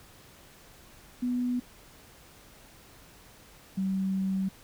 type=tone pair in turn; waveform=sine; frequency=246.9 / 191.36 Hz; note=B3 / G3; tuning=0 / -41 cents; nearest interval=major third; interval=441 cents; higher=first; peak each=-26 dBFS; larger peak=neither; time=1.22-1.6 / 3.77-4.49 s; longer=second; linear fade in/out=10 ms; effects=pink hiss -54 dBFS RMS until 4.63 s